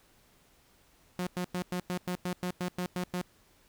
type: tone bursts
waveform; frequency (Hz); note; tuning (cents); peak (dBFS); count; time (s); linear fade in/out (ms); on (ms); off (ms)
sawtooth; 179.9; F#3; -48; -27; 12; 1.19-3.214; 0; 77; 100
effects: pink hiss -64 dBFS RMS until 3.68 s